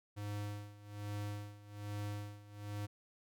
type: tone with tremolo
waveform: square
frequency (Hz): 103.3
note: G#2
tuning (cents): -9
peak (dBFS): -39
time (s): 0.16-2.87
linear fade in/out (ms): 20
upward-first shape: sine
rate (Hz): 1.2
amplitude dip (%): 85
effects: none